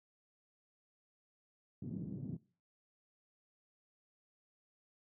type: band-pass noise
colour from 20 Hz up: white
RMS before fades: -43 dBFS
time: 1.82-2.37 s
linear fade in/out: 5 ms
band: 120 to 240 Hz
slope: 24 dB/octave
effects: noise-tail reverb RT60 0.4 s tail -21 dB re dry